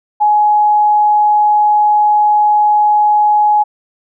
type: tone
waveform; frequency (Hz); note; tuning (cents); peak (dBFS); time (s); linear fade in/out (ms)
sine; 840; G#5; +19; -7; 0.2-3.64; 20
effects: none